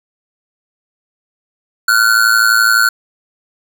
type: ring-modulated tone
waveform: square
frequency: 1449 Hz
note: F#6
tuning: 37 cents flat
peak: -6 dBFS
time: 1.88-2.89 s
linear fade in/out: 5 ms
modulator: 55.9 Hz
effects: none